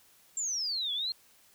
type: exponential two-way sweep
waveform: sine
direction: down then up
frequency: 7459 to 3322 to 4274 Hz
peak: -30 dBFS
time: 0.37-1.12 s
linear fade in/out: 2 ms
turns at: 0.93 s
effects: white hiss -62 dBFS RMS until 1.54 s